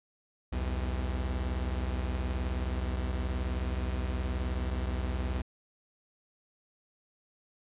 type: beating tone pair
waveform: 45% pulse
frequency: 63.4 / 82.4 Hz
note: B1 / E2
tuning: +46 / 0 cents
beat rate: 19 Hz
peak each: -31 / -36 dBFS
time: 0.52-5.42 s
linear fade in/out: 10 ms
effects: resampled to 8000 Hz